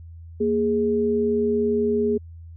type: tone pair together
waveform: sine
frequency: 233.1 / 415.3 Hz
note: A#3 / G#4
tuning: 0 / 0 cents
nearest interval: minor seventh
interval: 1000 cents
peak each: -23 / -20 dBFS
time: 0.4-2.18 s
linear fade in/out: 10 ms
effects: added 83 Hz sine -38 dBFS peak until 2.56 s